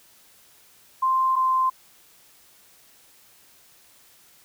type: tone pair in turn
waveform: sine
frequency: 1046.5 / 1041 Hz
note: C6 / C6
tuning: 0 / -9 cents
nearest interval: unison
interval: 9 cents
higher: first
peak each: -18 dBFS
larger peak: neither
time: 1.02-1.36 / 1.36-1.7 s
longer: neither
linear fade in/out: 10 ms
effects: white hiss -55 dBFS RMS until 4.44 s